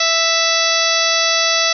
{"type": "harmonic tone with a mistuned harmonic", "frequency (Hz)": 659.3, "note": "E5", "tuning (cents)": 0, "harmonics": [1, 2, 3, 4, 5, 6, 7, 8, 9], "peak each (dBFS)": [-22, -22, -22, -22, -22, -22, -22, -22, -22], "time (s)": [0, 1.73], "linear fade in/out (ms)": 5, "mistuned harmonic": 5, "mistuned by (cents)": 46, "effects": []}